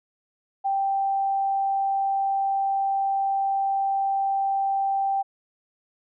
sine tone, 784 Hz, G5, in tune, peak -21 dBFS, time 0.64-5.23 s, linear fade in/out 20 ms, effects none

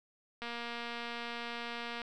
click train, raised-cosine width 0.3 ms, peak -25 dBFS, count 378, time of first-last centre 0.42-2.017 s, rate 236 Hz, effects none

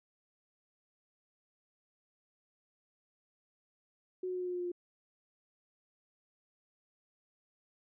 sine tone with pitch steps, 368.3 / 366 / 363.6 / 361.3 / 359.1 / 356.8 / 354.5 / 352.3 Hz, F#4 / F#4 / F#4 / F#4 / F4 / F4 / F4 / F4, -8 / -19 / -30 / -41 / +48 / +37 / +26 / +15 cents, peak -34 dBFS, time 4.23-4.718 s, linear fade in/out 5 ms, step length 61 ms, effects none

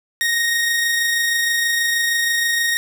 sawtooth tone with amplitude modulation, 1864.7 Hz, A#6, in tune, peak -12 dBFS, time 0.21-2.77 s, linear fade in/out 0 ms, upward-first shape sine, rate 26.3 Hz, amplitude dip 25%, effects 8-bit

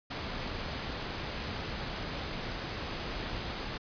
pink noise, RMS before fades -37 dBFS, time 0.1-3.78 s, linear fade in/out 10 ms, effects resampled to 11025 Hz

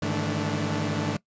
sawtooth tone cluster, 101.4 / 149.9 / 161.2 / 219.1 / 291 Hz, G#2 / D3 / E3 / A3 / D4, -41 / +36 / -38 / -7 / -16 cents, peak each -28 dBFS, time 0.02-1.17 s, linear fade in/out 5 ms, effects noise-tail reverb RT60 0.1 s tail -20 dB re dry + resampled to 16000 Hz

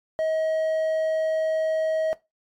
triangle tone, 635 Hz, D#5, 35 cents sharp, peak -20 dBFS, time 0.19-2.13 s, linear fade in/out 0 ms, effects noise-tail reverb RT60 0.2 s tail -17 dB re dry + AAC 64 kbps

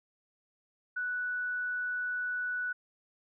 sine tone, 1480 Hz, F#6, in tune, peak -31 dBFS, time 0.96-2.73 s, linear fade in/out 10 ms, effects none

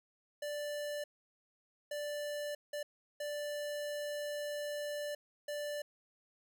square tone bursts at uneven times, 587.3 Hz, D5, in tune, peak -38 dBFS, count 5, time 0.42-1.04 / 1.91-2.55 / 2.73-2.83 / 3.2-5.15 / 5.48-5.82 s, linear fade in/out 5 ms, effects none

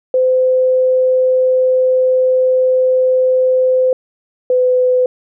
sine tone pair in turn, 513 / 504.5 Hz, C5 / B4, -34 / +37 cents, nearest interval unison, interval 29 cents, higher first, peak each -9 dBFS, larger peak neither, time 0.14-3.93 / 4.5-5.06 s, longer first, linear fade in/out 2 ms, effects none

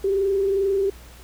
sine tone with frequency modulation, 392 Hz, G4, in tune, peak -18 dBFS, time 0.04-0.9 s, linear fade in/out 5 ms, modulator 22.5 Hz, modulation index 0.45, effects added 60 Hz sine -43 dBFS peak until 1.23 s + pink hiss -48 dBFS RMS until 1.23 s

